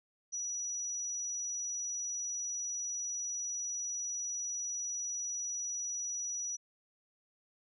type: tone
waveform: sine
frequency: 5860 Hz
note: F#8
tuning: 18 cents flat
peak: -35 dBFS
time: 0.32-6.57 s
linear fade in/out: 20 ms
effects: none